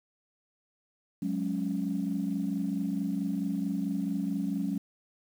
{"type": "chord", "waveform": "sine", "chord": "F# suspended second", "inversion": "none", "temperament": "equal with one note detuned", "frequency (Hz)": [183.19, 207.7, 277.2], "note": ["F#3", "G#3", "C#4"], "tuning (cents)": [-17, 0, 0], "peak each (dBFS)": -32, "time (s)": [1.22, 4.78], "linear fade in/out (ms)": 5, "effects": ["tanh soft clip ceiling -20 dBFS", "9-bit"]}